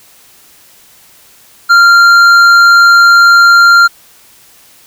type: tone with hard clipping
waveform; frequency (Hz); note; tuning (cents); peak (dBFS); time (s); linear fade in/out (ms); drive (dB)
triangle; 1389; F6; -10; -3; 1.69-3.88; 20; 11
effects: white hiss -42 dBFS RMS until 4.86 s